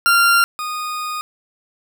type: tone pair in turn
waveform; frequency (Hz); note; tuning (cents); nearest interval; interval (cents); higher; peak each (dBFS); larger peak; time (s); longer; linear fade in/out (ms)
40% pulse; 1386 / 1234.8; F6 / D#6; -14 / -14; major second; 200; first; -10 / -22; first; 0.06-0.44 / 0.59-1.21; second; 0
effects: none